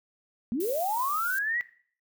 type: linear sweep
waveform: sine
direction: up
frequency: 210 to 1975.5 Hz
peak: -26 dBFS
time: 0.52-1.61 s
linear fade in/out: 0 ms
type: noise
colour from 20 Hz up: violet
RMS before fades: -37 dBFS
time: 0.6-1.39 s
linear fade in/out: 5 ms
effects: noise-tail reverb RT60 0.5 s tail -17 dB re dry